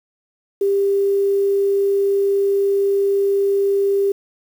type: tone with quantisation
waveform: sine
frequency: 397.1 Hz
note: G4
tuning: 22 cents sharp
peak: -14 dBFS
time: 0.61-4.12 s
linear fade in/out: 5 ms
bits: 7
effects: none